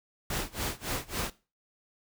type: noise with tremolo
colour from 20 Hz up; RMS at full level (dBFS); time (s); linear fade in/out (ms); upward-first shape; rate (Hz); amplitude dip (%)
pink; -31; 0.3-1.3; 2; sine; 3.6; 95
effects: noise-tail reverb RT60 0.3 s tail -18 dB re dry